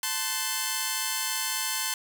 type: chord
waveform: 5% pulse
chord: F# diminished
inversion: first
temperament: equal with one note detuned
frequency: 880 / 1046.5 / 1518.1 Hz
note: A5 / C6 / F#6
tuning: 0 / 0 / +44 cents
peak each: -20 / -19 / -21 dBFS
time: 0.03-1.94 s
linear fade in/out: 2 ms
effects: none